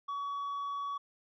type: tone with tanh clipping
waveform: sine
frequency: 1130 Hz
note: C#6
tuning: 33 cents sharp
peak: -35 dBFS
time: 0.08-0.98 s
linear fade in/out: 10 ms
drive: 3 dB
effects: none